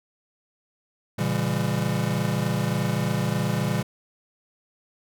square chord, A# diminished seventh, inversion none, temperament just, 116.54 / 139.85 / 167.82 / 201.4 Hz, A#2 / C#3 / E3 / G3, 0 / +16 / +31 / +47 cents, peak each -29 dBFS, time 1.18-3.83 s, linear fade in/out 10 ms, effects none

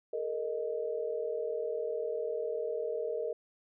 sine chord, Ab suspended second, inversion none, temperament equal with one note detuned, 426.2 / 466.2 / 622.3 Hz, Ab4 / Bb4 / Eb5, +45 / 0 / 0 cents, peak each -38 / -34 / -38 dBFS, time 0.13-3.33 s, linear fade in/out 5 ms, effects none

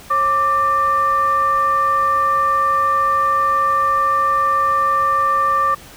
sine tone with frequency modulation, 1174.7 Hz, D6, in tune, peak -13 dBFS, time 0.1-5.75 s, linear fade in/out 10 ms, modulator 632 Hz, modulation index 0.44, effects pink hiss -40 dBFS RMS until 5.96 s

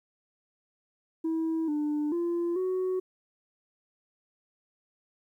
sine tone with pitch steps, 323.9 / 297.7 / 343.4 / 371.1 Hz, E4 / D4 / F4 / F#4, -30 / +24 / -29 / +5 cents, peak -24 dBFS, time 1.24-3 s, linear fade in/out 10 ms, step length 440 ms, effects tanh soft clip ceiling -25 dBFS + 11-bit

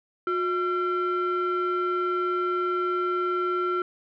sine tone pair together, 360 / 1359.2 Hz, F#4 / F6, -47 / -47 cents, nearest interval octave + major seventh, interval 2300 cents, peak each -24 dBFS, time 0.27-3.82 s, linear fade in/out 2 ms, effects tanh soft clip ceiling -20 dBFS

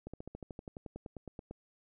slowing click train, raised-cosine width 2 ms, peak -30 dBFS, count 17, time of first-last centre 0.07-1.51 s, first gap 66 ms, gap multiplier 1.04, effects none

